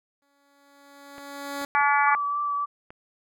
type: tone with exponential growth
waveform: 10% pulse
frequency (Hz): 281.9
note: C#4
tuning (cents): +29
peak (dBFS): -20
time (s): 0.22-1.65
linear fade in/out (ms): 1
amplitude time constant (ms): 310
type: clicks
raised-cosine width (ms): 0.5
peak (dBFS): -28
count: 4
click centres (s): 1.182 / 1.615 / 1.811 / 2.905
type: harmonic tone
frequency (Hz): 286.3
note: D4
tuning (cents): -44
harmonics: 3 / 4 / 5 / 6 / 7 / 8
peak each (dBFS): -22 / -24 / -26 / -28 / -29 / -30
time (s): 1.75-2.15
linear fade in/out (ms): 0
type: tone with vibrato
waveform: sine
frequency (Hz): 1158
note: D6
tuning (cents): -25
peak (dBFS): -24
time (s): 2.05-2.66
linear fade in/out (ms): 20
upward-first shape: triangle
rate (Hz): 3.5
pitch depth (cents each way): 20
effects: none